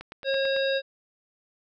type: click train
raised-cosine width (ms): 0.3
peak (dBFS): -23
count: 6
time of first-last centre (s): 0.01-0.564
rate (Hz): 9.02
type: harmonic tone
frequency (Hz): 542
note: C#5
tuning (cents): -39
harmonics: 1 / 3 / 5 / 7 / 9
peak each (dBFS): -24 / -31 / -37 / -32 / -40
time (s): 0.24-0.82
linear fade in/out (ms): 50
effects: none